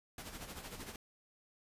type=noise with tremolo; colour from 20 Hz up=pink; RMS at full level=-45 dBFS; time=0.18-0.96 s; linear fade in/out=2 ms; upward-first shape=sine; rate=13 Hz; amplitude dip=60%; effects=resampled to 32000 Hz